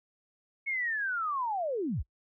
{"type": "linear sweep", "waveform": "sine", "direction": "down", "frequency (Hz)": [2212, 33.82], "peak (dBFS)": -29, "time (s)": [0.66, 2.03], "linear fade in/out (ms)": 20, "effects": ["noise-tail reverb RT60 0.1 s tail -25 dB re dry"]}